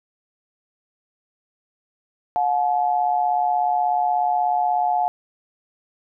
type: tone pair together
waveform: sine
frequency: 721.5 / 858 Hz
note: F#5 / A5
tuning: -44 / -44 cents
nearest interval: minor third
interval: 300 cents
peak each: -19 / -22 dBFS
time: 2.36-5.08 s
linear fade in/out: 0 ms
effects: none